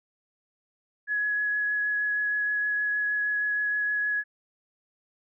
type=tone with vibrato; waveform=sine; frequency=1683 Hz; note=G#6; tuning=23 cents sharp; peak=-24 dBFS; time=1.07-4.24 s; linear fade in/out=50 ms; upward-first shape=triangle; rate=6.4 Hz; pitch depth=12 cents each way; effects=none